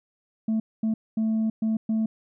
sine tone bursts at uneven times, 220.7 Hz, A3, 5 cents sharp, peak -19 dBFS, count 5, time 0.48-0.6 / 0.83-0.94 / 1.17-1.5 / 1.62-1.77 / 1.89-2.06 s, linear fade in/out 5 ms, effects tanh soft clip ceiling -20 dBFS

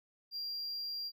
triangle tone, 4762 Hz, D8, 23 cents sharp, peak -36 dBFS, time 0.31-1.12 s, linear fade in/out 50 ms, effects none

